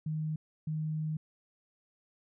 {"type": "tone bursts at uneven times", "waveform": "sine", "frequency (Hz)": 155.5, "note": "D#3", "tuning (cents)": -1, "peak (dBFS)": -31, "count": 2, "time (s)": [[0.06, 0.36], [0.67, 1.17]], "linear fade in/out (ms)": 5, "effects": []}